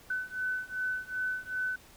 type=beating tone pair; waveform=sine; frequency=1507 / 1509.6 Hz; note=F#6 / F#6; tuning=+31 / +34 cents; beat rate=2.6 Hz; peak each=-34 / -35 dBFS; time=0.1-1.76 s; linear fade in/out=5 ms; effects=pink hiss -56 dBFS RMS until 1.96 s